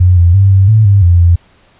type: tone with pitch steps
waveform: sine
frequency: 90.4 / 86.4 / 97.9 / 96.4 / 109.3 / 99.8 / 87.1 / 86 Hz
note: F#2 / F2 / G2 / G2 / A2 / G2 / F2 / F2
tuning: -40 / -18 / -2 / -28 / -11 / +32 / -4 / -26 cents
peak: -3 dBFS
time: 0-1.36 s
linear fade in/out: 10 ms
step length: 170 ms
effects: pink hiss -48 dBFS RMS until 1.79 s + resampled to 8000 Hz